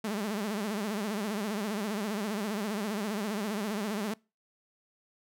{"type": "tone with vibrato", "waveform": "sawtooth", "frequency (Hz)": 209.3, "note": "G#3", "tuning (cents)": 14, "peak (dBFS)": -27, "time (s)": [0.04, 4.14], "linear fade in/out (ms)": 5, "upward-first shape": "sine", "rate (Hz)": 15, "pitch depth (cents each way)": 120, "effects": ["noise-tail reverb RT60 0.3 s tail -25 dB re dry"]}